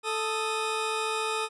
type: tone pair together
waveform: 20% pulse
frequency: 439.6 / 1244.5 Hz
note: A4 / D#6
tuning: -2 / 0 cents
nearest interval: octave + tritone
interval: 1802 cents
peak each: -25 / -26 dBFS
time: 0.03-1.49 s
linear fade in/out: 50 ms
effects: resampled to 24000 Hz